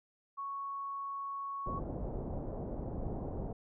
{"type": "tone", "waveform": "sine", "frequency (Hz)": 1108.7, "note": "C#6", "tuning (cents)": 0, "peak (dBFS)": -37, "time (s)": [0.37, 1.8], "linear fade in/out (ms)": 20}
{"type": "low-pass noise", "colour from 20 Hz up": "pink", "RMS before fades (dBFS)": -39, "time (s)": [1.66, 3.53], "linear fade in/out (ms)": 5, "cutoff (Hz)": 700, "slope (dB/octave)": 24}
{"effects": []}